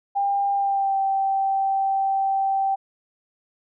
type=tone with pitch glide; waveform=sine; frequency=799 to 778.9 Hz; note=G5 to G5; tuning=+33 to -11 cents; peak=-19 dBFS; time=0.15-2.76 s; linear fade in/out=20 ms; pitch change=-44 cents; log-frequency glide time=0.53-0.98 s; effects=none